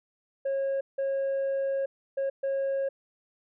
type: tone bursts at uneven times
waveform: sine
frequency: 545 Hz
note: C#5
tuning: 29 cents flat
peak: -23 dBFS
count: 4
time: 0.45-0.81 / 0.98-1.86 / 2.17-2.3 / 2.43-2.89 s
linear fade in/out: 10 ms
effects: tanh soft clip ceiling -25 dBFS